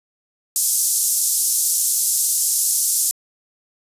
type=band-pass noise; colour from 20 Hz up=white; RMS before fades=-19 dBFS; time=0.56-3.11 s; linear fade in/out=0 ms; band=6000 to 12000 Hz; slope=24 dB/octave; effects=resampled to 32000 Hz